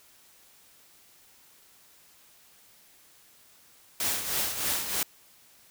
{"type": "noise with tremolo", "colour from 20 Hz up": "white", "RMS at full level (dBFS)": -27, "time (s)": [4, 5.03], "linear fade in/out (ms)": 2, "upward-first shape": "triangle", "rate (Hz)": 3.2, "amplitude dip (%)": 65, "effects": ["white hiss -58 dBFS RMS until 5.7 s"]}